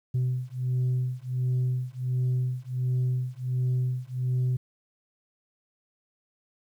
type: beating tone pair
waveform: sine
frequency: 126 / 127.4 Hz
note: B2 / C3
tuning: +35 / -46 cents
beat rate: 1.4 Hz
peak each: -26 dBFS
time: 0.14-4.57 s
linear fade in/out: 10 ms
effects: tanh soft clip ceiling -21 dBFS + 10-bit

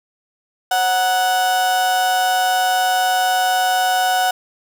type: tone with amplitude modulation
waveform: 35% pulse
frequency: 740 Hz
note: F#5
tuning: in tune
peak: -11 dBFS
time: 0.71-4.31 s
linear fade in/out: 5 ms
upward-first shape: sine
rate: 204 Hz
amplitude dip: 45%
effects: none

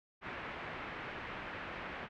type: low-pass noise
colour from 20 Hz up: white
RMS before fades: -44 dBFS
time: 0.21-2.09 s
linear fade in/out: 50 ms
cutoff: 2300 Hz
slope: 24 dB/octave
effects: none

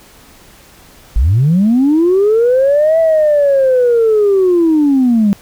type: linear two-way sweep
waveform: sine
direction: up then down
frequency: 46.4 to 659.3 to 195.5 Hz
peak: -6 dBFS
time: 1.16-5.33 s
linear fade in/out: 0 ms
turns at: 2.99 s
effects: tanh soft clip ceiling -4 dBFS + pink hiss -42 dBFS RMS until 5.41 s

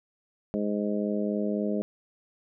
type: harmonic tone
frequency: 103.83 Hz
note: G#2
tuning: in tune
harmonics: 2 / 3 / 4 / 5 / 6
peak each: -28 / -34 / -33 / -35 / -35 dBFS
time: 0.54-1.82 s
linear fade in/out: 0 ms
effects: none

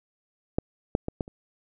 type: clicks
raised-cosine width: 2 ms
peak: -10 / -8 / -16 / -14 / -29 dBFS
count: 5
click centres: 0.585 / 0.951 / 1.084 / 1.208 / 1.279 s
effects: none

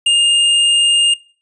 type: tone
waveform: square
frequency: 2822 Hz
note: F7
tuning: 17 cents sharp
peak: -10 dBFS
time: 0.06-1.14 s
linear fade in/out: 5 ms
effects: noise-tail reverb RT60 0.4 s tail -21 dB re dry + resampled to 22050 Hz

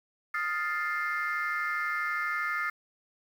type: chord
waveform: sine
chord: F dominant seventh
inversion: third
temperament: equal with one note detuned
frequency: 1244.5 / 1396.9 / 1760 / 2104 Hz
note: Eb6 / F6 / A6 / C7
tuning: 0 / 0 / 0 / +9 cents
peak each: -33 dBFS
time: 0.34-2.7 s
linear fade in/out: 5 ms
effects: tanh soft clip ceiling -22 dBFS + 9-bit

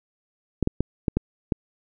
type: clicks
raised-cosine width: 3 ms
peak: -8 dBFS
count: 6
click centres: 0.627 / 0.674 / 0.806 / 1.082 / 1.17 / 1.522 s
effects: none

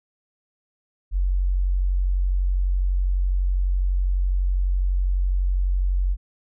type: tone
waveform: sine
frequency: 46 Hz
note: F#1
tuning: 9 cents flat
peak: -18 dBFS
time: 1.11-6.17 s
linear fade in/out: 50 ms
effects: none

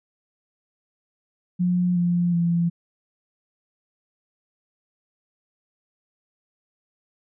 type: tone with pitch steps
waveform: sine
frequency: 178.6 / 174.52 / 170.53 Hz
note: F3 / F3 / F3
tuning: +39 / -1 / -41 cents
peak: -18 dBFS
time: 1.59-2.7 s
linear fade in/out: 20 ms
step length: 370 ms
effects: none

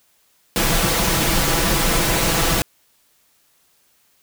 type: noise with comb filter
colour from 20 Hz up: pink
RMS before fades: -18 dBFS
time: 0.56-2.62 s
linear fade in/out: 0 ms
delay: 6 ms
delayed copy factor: +0.55
effects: white hiss -60 dBFS RMS until 4.22 s

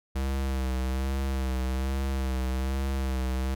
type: tone with vibrato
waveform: square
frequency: 65.9 Hz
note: C2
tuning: 13 cents sharp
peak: -27 dBFS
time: 0.15-3.55 s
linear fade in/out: 10 ms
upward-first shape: sine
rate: 1.2 Hz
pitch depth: 41 cents each way
effects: none

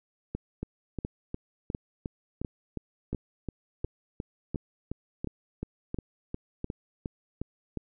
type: two click trains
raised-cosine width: 3 ms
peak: -20 / -19 dBFS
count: 21 / 10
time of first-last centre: 0.63-7.773 / 0.35-6.644 s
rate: 2.8 / 1.43 Hz
effects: none

